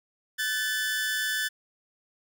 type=tone pair together; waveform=sawtooth; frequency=1515.6 / 1745 Hz; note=F#6 / A6; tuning=+41 / -15 cents; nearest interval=major second; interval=244 cents; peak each=-29 / -24 dBFS; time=0.38-1.49 s; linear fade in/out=20 ms; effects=none